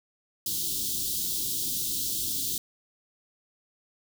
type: band-stop noise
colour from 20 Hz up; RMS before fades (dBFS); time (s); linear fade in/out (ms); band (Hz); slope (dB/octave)
white; -30; 0.46-2.58; 2; 380 to 3300; 48
effects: none